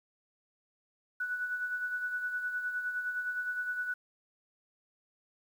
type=tone with tremolo; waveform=sine; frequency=1480 Hz; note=F#6; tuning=in tune; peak=-30 dBFS; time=1.2-3.94 s; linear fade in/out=5 ms; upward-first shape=sine; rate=9.7 Hz; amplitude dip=50%; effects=10-bit